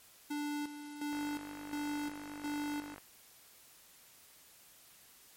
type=tone with tremolo; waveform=square; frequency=293.7 Hz; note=D4; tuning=in tune; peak=-36 dBFS; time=0.3-2.95 s; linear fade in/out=10 ms; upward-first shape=square; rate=1.4 Hz; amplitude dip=65%
type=click train; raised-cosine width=0.5 ms; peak=-33 dBFS; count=93; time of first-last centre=1.13-2.981 s; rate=49.7 Hz
effects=white hiss -60 dBFS RMS until 5.36 s + MP3 64 kbps